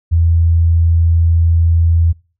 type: tone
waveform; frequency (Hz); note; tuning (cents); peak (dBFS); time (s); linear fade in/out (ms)
sine; 83.3; E2; +19; -8; 0.11-2.13; 20
effects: noise-tail reverb RT60 0.4 s tail -25 dB re dry